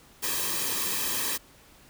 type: noise with comb filter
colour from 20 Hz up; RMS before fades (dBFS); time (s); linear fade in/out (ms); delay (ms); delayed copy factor
white; -29; 0.22-1.38; 20; 1.4; -0.7
effects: pink hiss -55 dBFS RMS until 1.89 s